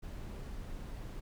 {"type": "noise", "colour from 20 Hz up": "brown", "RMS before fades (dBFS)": -43, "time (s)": [0.02, 1.21], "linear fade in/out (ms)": 20, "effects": []}